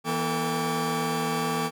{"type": "tone cluster", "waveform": "40% pulse", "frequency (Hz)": [164.5, 242.3, 444.1, 801, 1150], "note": ["E3", "B3", "A4", "G5", "D6"], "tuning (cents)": [-3, -33, 16, 37, -37], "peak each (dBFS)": -31, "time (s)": [0.04, 1.71], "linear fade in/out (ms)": 50, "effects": []}